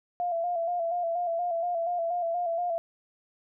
sine tone with vibrato, 688 Hz, F5, 26 cents flat, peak -26 dBFS, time 0.2-2.78 s, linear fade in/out 0 ms, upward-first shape square, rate 4.2 Hz, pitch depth 47 cents each way, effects none

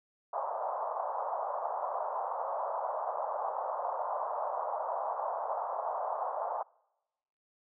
pink band-pass noise, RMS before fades -35 dBFS, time 0.33-6.63 s, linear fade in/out 5 ms, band 580 to 1100 Hz, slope 48 dB/octave, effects noise-tail reverb RT60 1.0 s tail -26 dB re dry

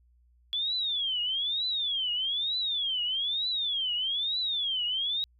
sine tone with vibrato, 3393 Hz, G#7, 36 cents sharp, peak -27 dBFS, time 0.53-5.24 s, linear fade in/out 0 ms, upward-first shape triangle, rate 1.1 Hz, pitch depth 300 cents each way, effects added 60 Hz sine -60 dBFS peak until 5.39 s

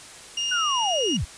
35% pulse tone with pitch glide, 2833 to 2858 Hz, F7 to F7, +24 to +39 cents, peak -22 dBFS, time 0.37-1.17 s, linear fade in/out 5 ms, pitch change +15 cents, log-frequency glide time 0.53-0.84 s
sine linear sweep, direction down, 1515 to 41.2 Hz, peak -23 dBFS, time 0.51-1.25 s, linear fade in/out 10 ms
effects white hiss -43 dBFS RMS until 1.37 s + resampled to 22050 Hz

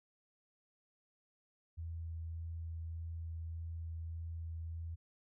sine tone with vibrato, 82.41 Hz, E2, in tune, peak -40 dBFS, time 1.77-4.96 s, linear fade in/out 20 ms, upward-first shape sine, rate 1.7 Hz, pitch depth 9 cents each way, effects none

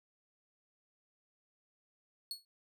40% pulse tone with exponential decay, 4362 Hz, C#8, 29 cents flat, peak -34 dBFS, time 2.31-2.45 s, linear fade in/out 1 ms, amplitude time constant 29 ms, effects none

